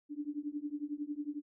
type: tone with tremolo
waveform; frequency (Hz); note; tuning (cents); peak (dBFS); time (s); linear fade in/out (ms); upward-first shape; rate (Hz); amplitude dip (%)
sine; 293.7; D4; 0; -32; 0.09-1.42; 50; triangle; 11; 100
effects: none